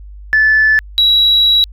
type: tone pair in turn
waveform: sine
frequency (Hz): 1742 / 3889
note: A6 / B7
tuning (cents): -18 / -27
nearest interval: octave + major second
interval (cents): 1391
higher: second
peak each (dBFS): -6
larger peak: neither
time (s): 0.33-0.79 / 0.98-1.64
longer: second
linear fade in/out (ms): 0
effects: tanh soft clip ceiling -3 dBFS + added 50 Hz sine -30 dBFS peak until 1.72 s